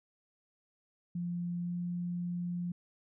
sine tone with pitch glide, 174.2 to 175.41 Hz, F3 to F3, -4 to +8 cents, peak -33 dBFS, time 1.15-2.72 s, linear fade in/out 5 ms, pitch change +12 cents, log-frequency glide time 1.6-1.74 s, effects none

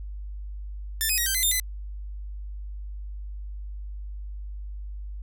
5% pulse tone with pitch steps, 1776 / 2517 / 1892 / 1563 / 2041 / 3624 / 2018 Hz, A6 / D#7 / A#6 / G6 / C7 / A#7 / B6, +16 / +19 / +25 / -6 / -44 / -50 / +37 cents, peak -13 dBFS, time 1.01-1.598 s, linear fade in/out 0 ms, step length 84 ms, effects added 50 Hz sine -33 dBFS peak until 5.22 s

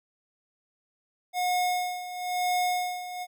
square tone with tremolo, 723 Hz, F#5, 40 cents flat, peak -24 dBFS, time 1.33-3.27 s, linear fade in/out 50 ms, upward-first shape sine, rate 1 Hz, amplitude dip 75%, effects none

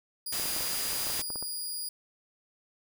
15% pulse tone, 4869 Hz, D#8, 38 cents flat, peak -27 dBFS, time 0.26-1.89 s, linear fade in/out 5 ms
white noise, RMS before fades -34 dBFS, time 0.32-1.22 s, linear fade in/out 5 ms
clicks, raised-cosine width 1 ms, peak -27 dBFS, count 11, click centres 0.398 / 0.457 / 0.564 / 0.608 / 0.931 / 1.069 / 1.1 / 1.194 / 1.303 / 1.358 / 1.426 s
effects none

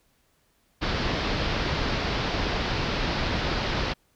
pink low-pass noise, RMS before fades -27 dBFS, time 0.81-3.94 s, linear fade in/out 20 ms, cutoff 5100 Hz, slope 48 dB/octave, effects pink hiss -67 dBFS RMS until 4.15 s

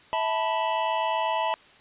square chord, E suspended fourth, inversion none, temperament equal with one note detuned, 650.9 / 880 / 987.8 Hz, E5 / A5 / B5, -22 / 0 / 0 cents, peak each -30 / -28 / -29 dBFS, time 0.13-1.54 s, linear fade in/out 0 ms, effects white hiss -53 dBFS RMS until 1.8 s + resampled to 8000 Hz

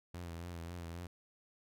sawtooth tone with vibrato, 85.5 Hz, F2, 36 cents flat, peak -39 dBFS, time 0.14-1.07 s, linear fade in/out 5 ms, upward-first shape triangle, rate 3.7 Hz, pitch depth 61 cents each way, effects none

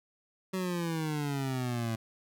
25% pulse exponential sweep, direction down, 189.8 to 111.3 Hz, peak -27 dBFS, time 0.53-1.96 s, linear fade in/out 10 ms, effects none

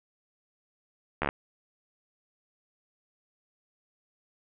slowing click train, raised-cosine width 0.5 ms, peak -12 dBFS, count 6, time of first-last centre 1.22-1.289 s, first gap 13 ms, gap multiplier 1.03, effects resampled to 8000 Hz + 9-bit

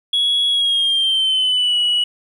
sine tone with pitch glide, 3348 to 2931 Hz, G#7 to F#7, +13 to -17 cents, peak -12 dBFS, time 0.13-2.04 s, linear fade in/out 5 ms, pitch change -230 cents, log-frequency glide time 0.49-1.77 s, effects tanh soft clip ceiling -12 dBFS + 9-bit

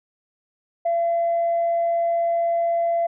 sine tone, 679 Hz, F5, 49 cents flat, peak -17 dBFS, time 0.85-3.07 s, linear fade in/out 10 ms, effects tanh soft clip ceiling -15 dBFS

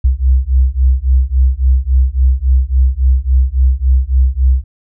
sine beating tone pair, 63 / 66.6 Hz, B1 / C2, +35 / +31 cents, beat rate 3.6 Hz, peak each -11 dBFS, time 0.04-4.64 s, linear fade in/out 10 ms, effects none

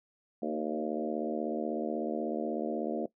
harmonic tone with a mistuned harmonic, 76.3 Hz, D#2, 33 cents flat, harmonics 3 / 4 / 5 / 6 / 7 / 8 / 9, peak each -36 / -37 / -38 / -39 / -39 / -40 / -41 dBFS, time 0.42-3.06 s, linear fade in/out 5 ms, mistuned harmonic 4, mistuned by +23 cents, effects noise-tail reverb RT60 0.1 s tail -18 dB re dry

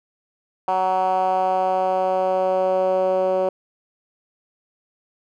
10% pulse tone with band-pass filter sweep, 186.8 Hz, F#3, 17 cents sharp, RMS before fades -20 dBFS, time 0.68-3.49 s, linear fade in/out 2 ms, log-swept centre 820 to 510 Hz, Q 3.5, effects none

